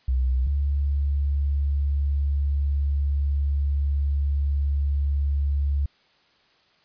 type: tone pair in turn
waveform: sine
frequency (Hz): 63.9 / 70.81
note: C2 / C#2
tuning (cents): -40 / +37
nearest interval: major second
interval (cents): 177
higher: second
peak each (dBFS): -19 / -20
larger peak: first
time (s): 0.08-0.47 / 0.47-5.86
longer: second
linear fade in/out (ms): 5
effects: white hiss -61 dBFS RMS until 6.84 s + resampled to 11025 Hz